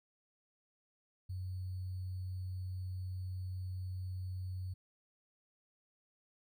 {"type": "tone with sample-and-hold", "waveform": "sine", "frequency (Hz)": 92.4, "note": "F#2", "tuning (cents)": -2, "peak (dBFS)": -38, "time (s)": [1.29, 4.74], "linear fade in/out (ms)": 10, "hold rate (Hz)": 4410, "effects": []}